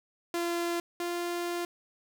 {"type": "tone pair in turn", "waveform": "sawtooth", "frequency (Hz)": [343.1, 347.5], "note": ["F4", "F4"], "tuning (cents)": [-31, -9], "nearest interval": "unison", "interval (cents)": 22, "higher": "second", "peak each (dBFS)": [-25, -27], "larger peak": "first", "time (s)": [[0.34, 0.8], [1, 1.65]], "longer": "second", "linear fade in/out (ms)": 2, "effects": []}